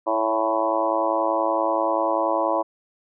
harmonic tone with a mistuned harmonic, 110.4 Hz, A2, 6 cents sharp, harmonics 3 / 4 / 5 / 6 / 7 / 8 / 9 / 10, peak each -28 / -37 / -25 / -26 / -30 / -29 / -25 / -32 dBFS, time 0.06-2.63 s, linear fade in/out 20 ms, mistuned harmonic 5, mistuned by +18 cents, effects none

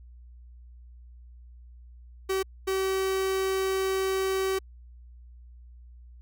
45% pulse tone bursts at uneven times, 382.6 Hz, G4, 42 cents flat, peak -25 dBFS, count 2, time 2.29-2.43 / 2.67-4.59 s, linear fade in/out 10 ms, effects added 60 Hz sine -46 dBFS peak until 6.21 s

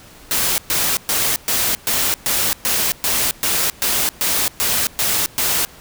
white noise bursts, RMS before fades -18 dBFS, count 14, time 0.31-5.65 s, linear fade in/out 0 ms, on 270 ms, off 120 ms, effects pink hiss -43 dBFS RMS until 5.8 s

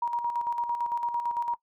sine tone with tremolo, 950 Hz, A#5, 33 cents sharp, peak -24 dBFS, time 0.02-1.55 s, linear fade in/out 5 ms, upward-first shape square, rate 8.9 Hz, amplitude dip 50%, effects noise-tail reverb RT60 0.1 s tail -20 dB re dry

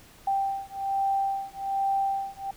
sine beating tone pair, 784 / 785.2 Hz, G5 / G5, 0 / +3 cents, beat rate 1.2 Hz, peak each -28 dBFS, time 0.27-2.51 s, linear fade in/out 5 ms, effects pink hiss -53 dBFS RMS until 2.56 s

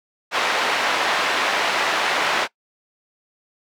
pink band-pass noise, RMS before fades -21 dBFS, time 0.31-2.48 s, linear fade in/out 50 ms, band 690 to 3200 Hz, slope 12 dB/octave, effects noise-tail reverb RT60 0.1 s tail -21 dB re dry

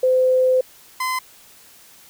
sine / 30% pulse tone pair in turn, 513 / 1026 Hz, C5 / C6, -34 / -34 cents, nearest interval octave, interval 1200 cents, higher second, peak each -13 / -18 dBFS, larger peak first, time 0.03-0.61 / 1-1.19 s, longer first, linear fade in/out 5 ms, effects white hiss -48 dBFS RMS until 2.09 s

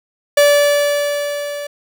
45% pulse tone with level ramp, 579 Hz, D5, 25 cents flat, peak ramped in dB -7 to -24 dBFS, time 0.37-1.67 s, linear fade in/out 5 ms, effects none

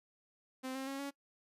sawtooth tone with pitch steps, 260 / 266.5 / 273.2 / 280.1 Hz, C4 / C4 / C#4 / C#4, -11 / +32 / -25 / +18 cents, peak -35 dBFS, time 0.63-1.11 s, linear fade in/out 20 ms, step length 120 ms, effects noise-tail reverb RT60 0.1 s tail -21 dB re dry + resampled to 32000 Hz

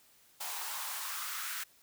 white noise with high-pass filter sweep, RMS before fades -39 dBFS, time 0.4-1.64 s, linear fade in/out 10 ms, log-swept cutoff 790 to 1500 Hz, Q 3.1, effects white hiss -64 dBFS RMS until 1.82 s

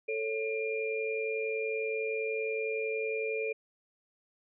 sine tone cluster, 442.2 / 553 / 2401 Hz, A4 / C#5 / D7, +9 / -4 / +38 cents, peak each -32 / -39 / -36 dBFS, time 0.08-3.53 s, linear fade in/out 10 ms, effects none

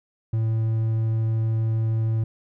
triangle tone, 111.7 Hz, A2, 27 cents sharp, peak -18 dBFS, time 0.33-2.24 s, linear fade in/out 5 ms, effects none

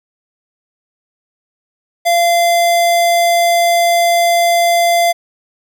square tone, 688 Hz, F5, 26 cents flat, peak -10 dBFS, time 2.05-5.13 s, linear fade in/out 20 ms, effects none

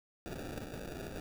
violet noise with sample-and-hold, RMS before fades -43 dBFS, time 0.26-1.2 s, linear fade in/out 0 ms, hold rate 1050 Hz, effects none

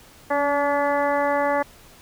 harmonic tone with a mistuned harmonic, 286.5 Hz, D4, 43 cents flat, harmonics 1 / 2 / 3 / 4 / 5 / 6 / 7, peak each -29 / -22 / -24 / -28 / -34 / -30 / -33 dBFS, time 0.3-1.63 s, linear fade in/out 10 ms, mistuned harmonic 1, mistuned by -23 cents, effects pink hiss -49 dBFS RMS until 2.01 s

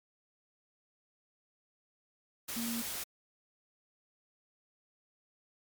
sine tone in noise, 233.1 Hz, A#3, in tune, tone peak -35 dBFS, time 2.56-2.82 s, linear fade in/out 10 ms, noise white, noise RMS -39 dBFS, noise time 2.48-3.04 s, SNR +1 dB, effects MP3 96 kbps

